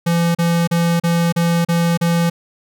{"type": "tone bursts", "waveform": "square", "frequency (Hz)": 169.7, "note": "F3", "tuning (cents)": -49, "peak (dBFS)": -14, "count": 7, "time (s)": [0.06, 2.3], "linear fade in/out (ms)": 10, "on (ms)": 290, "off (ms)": 35, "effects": []}